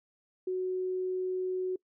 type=tone; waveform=sine; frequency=370 Hz; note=F#4; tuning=in tune; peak=-29 dBFS; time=0.47-1.76 s; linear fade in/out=5 ms; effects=noise-tail reverb RT60 0.1 s tail -23 dB re dry